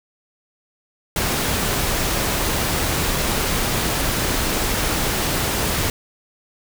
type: noise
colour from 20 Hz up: pink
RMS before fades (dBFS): -21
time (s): 1.16-5.9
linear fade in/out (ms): 2
effects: none